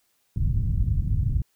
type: low-pass noise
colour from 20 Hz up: white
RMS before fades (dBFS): -23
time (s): 0.36-1.42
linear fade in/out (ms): 2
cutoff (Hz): 120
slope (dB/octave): 24
effects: white hiss -69 dBFS RMS until 1.55 s